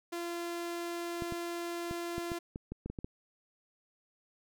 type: tone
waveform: sawtooth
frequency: 343.2 Hz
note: F4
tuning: 30 cents flat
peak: -32 dBFS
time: 0.12-2.39 s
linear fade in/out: 10 ms
type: clicks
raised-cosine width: 3 ms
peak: -26 dBFS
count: 11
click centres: 1.222 / 1.323 / 1.911 / 2.181 / 2.318 / 2.559 / 2.72 / 2.86 / 2.9 / 2.988 / 3.045 s
effects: none